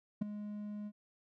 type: tone with ADSR envelope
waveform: triangle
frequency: 208.3 Hz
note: G#3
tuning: 5 cents sharp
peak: -25 dBFS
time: 0.21-0.92 s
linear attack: 11 ms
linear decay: 8 ms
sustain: -13 dB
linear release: 52 ms
effects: none